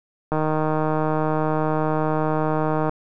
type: click train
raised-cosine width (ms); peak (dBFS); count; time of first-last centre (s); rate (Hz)
1; -9; 400; 0.32-2.894; 155
effects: none